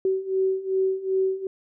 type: beating tone pair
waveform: sine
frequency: 379 / 381.6 Hz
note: F#4 / G4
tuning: +42 / -47 cents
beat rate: 2.6 Hz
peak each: -26 / -23 dBFS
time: 0.05-1.47 s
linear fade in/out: 2 ms
effects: none